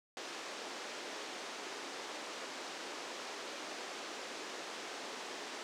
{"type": "band-pass noise", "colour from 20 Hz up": "pink", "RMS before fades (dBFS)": -45, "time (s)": [0.17, 5.63], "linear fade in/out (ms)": 0, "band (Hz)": [300, 6800], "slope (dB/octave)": 24, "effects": []}